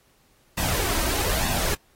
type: noise with flanger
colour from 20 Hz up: pink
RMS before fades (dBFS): -25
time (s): 0.57-1.75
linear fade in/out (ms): 10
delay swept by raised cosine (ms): 1.1 to 3.2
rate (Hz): 1.1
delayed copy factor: +0.55
effects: pink hiss -62 dBFS RMS until 1.95 s + AAC 48 kbps